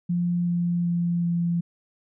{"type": "tone with pitch steps", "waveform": "sine", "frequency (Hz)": [174.61, 173.5, 172.41, 171.31], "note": ["F3", "F3", "F3", "F3"], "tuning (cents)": [0, -11, -22, -33], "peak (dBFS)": -21, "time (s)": [0.09, 1.61], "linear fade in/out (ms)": 10, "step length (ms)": 380, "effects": []}